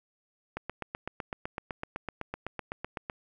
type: click train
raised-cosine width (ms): 0.5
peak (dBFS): -19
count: 21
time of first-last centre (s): 0.57-3.098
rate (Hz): 7.91
effects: 10-bit